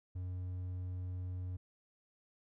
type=tone; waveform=triangle; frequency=91 Hz; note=F#2; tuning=28 cents flat; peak=-36 dBFS; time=0.15-1.57 s; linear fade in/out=10 ms; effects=none